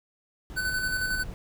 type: noise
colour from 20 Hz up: brown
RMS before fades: -38 dBFS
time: 0.5-1.34 s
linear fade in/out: 0 ms
type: tone with tremolo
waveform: square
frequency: 1507 Hz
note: F#6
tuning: 31 cents sharp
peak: -26 dBFS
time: 0.56-1.24 s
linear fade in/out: 20 ms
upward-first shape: square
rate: 11 Hz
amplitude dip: 35%
effects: none